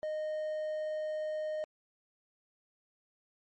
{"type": "tone", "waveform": "triangle", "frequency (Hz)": 617, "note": "D#5", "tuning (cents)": -15, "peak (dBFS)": -31, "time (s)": [0.03, 1.64], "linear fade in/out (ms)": 0, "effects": ["MP3 32 kbps"]}